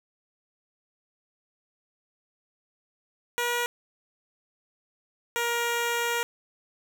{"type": "tone pair in turn", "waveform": "10% pulse", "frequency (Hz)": [480, 472], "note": ["B4", "A#4"], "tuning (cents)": [-49, 22], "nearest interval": "unison", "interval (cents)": 29, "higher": "first", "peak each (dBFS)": -17, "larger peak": "neither", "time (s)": [[3.38, 3.66], [5.36, 6.23]], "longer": "second", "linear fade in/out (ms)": 0, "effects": []}